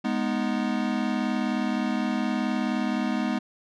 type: chord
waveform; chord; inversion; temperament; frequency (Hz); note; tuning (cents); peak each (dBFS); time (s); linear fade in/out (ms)
square; G# minor; none; equal; 207.7 / 246.9 / 311.1; G#3 / B3 / D#4; 0 / 0 / 0; -29 / -28 / -32; 0.04-3.39; 10
effects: low-pass 4000 Hz 12 dB/octave